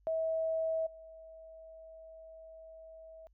sine tone with level steps, 646 Hz, E5, 35 cents flat, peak -30 / -49 dBFS, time 0.07-3.27 s, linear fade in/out 0 ms, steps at 0.86 s, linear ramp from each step 10 ms, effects added 50 Hz sine -64 dBFS peak until 3.33 s

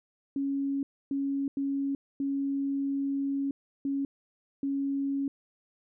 sine tone bursts at uneven times, 276.8 Hz, C#4, 2 cents flat, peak -27 dBFS, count 6, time 0.36-0.83 / 1.11-1.48 / 1.57-1.95 / 2.2-3.51 / 3.85-4.05 / 4.63-5.28 s, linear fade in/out 2 ms, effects none

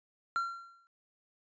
triangle tone with exponential decay, 1371 Hz, F6, 32 cents flat, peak -25 dBFS, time 0.36-0.87 s, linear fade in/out 0 ms, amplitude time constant 110 ms, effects resampled to 16000 Hz

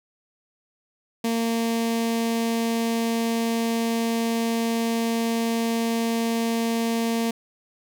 sawtooth tone with notch filter, 229.5 Hz, A#3, 27 cents flat, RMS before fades -24 dBFS, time 1.24-7.31 s, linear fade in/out 5 ms, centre 1400 Hz, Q 1.9, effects none

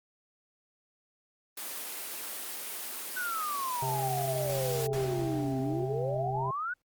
white high-pass noise, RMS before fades -38 dBFS, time 1.57-4.87 s, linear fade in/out 5 ms, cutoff 240 Hz, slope 24 dB/octave
sine exponential two-way sweep, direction down then up, 1517 to 258.2 to 1517 Hz, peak -31 dBFS, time 3.16-6.74 s, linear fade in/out 10 ms, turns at 5.6 s
harmonic tone, 132.3 Hz, C3, 20 cents sharp, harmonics 1 / 3 / 5 / 6, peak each -33 / -38 / -40 / -41 dBFS, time 3.82-6.51 s, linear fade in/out 5 ms
pink noise with exponential decay, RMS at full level -39 dBFS, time 4.93-6.82 s, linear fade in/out 1 ms, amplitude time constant 410 ms
effects Opus 24 kbps

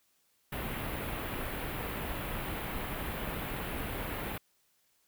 pink band-stop noise, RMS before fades -37 dBFS, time 0.52-4.38 s, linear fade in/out 5 ms, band 3100 to 12000 Hz, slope 24 dB/octave, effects white hiss -72 dBFS RMS until 5.07 s

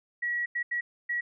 sine tone bursts at uneven times, 1921 Hz, B6, 48 cents flat, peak -27 dBFS, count 4, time 0.22-0.46 / 0.55-0.63 / 0.71-0.81 / 1.09-1.21 s, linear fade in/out 10 ms, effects none

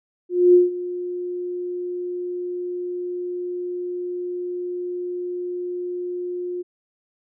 sine tone with ADSR envelope, 356.6 Hz, F4, 36 cents sharp, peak -8 dBFS, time 0.29-6.63 s, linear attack 250 ms, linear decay 160 ms, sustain -17 dB, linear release 21 ms, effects none

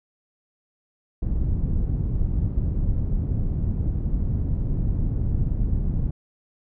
pink low-pass noise, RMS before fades -23 dBFS, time 1.22-6.11 s, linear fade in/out 5 ms, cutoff 150 Hz, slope 12 dB/octave, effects none

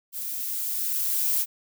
violet noise with level ramp, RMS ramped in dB -33 to -23 dBFS, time 0.12-1.46 s, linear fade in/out 50 ms, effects none

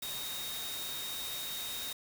sine tone in noise, 3729 Hz, A#7, in tune, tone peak -40 dBFS, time 0.02-1.93 s, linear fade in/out 5 ms, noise white, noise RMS -41 dBFS, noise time 0.02-1.93 s, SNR -2 dB, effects none

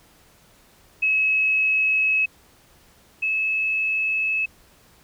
sine tone pair in turn, 2573 / 2594 Hz, E7 / E7, -43 / -28 cents, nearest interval unison, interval 15 cents, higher second, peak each -17 / -20 dBFS, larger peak first, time 1.02-2.26 / 3.22-4.46 s, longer neither, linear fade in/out 10 ms, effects pink hiss -55 dBFS RMS until 5.03 s

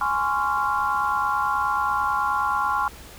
sine chord, Db major seventh, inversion second, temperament just, 831.5 / 1039.4 / 1108.7 / 1385.9 Hz, Ab5 / C6 / Db6 / F6, +2 / -12 / 0 / -14 cents, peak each -26 dBFS, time 0.01-2.88 s, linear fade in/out 2 ms, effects added 60 Hz sine -47 dBFS peak until 3.18 s + pink hiss -44 dBFS RMS until 3.18 s

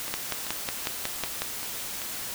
two click trains, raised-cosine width 0.2 ms, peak -10 / -18 dBFS, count 8 / 6, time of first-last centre 0.14-1.42 / 0.08-2.018 s, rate 5.47 / 2.58 Hz, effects white hiss -35 dBFS RMS until 2.34 s

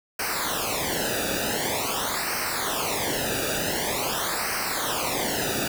pink noise with flanger, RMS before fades -27 dBFS, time 0.19-5.68 s, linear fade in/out 5 ms, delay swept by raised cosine 0.28 to 0.95 ms, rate 0.46 Hz, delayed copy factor -0.9, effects none

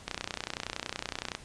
click train, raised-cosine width 0.2 ms, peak -15 dBFS, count 40, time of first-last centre 0.08-1.35 s, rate 30.7 Hz, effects pink hiss -51 dBFS RMS until 1.44 s + resampled to 22050 Hz

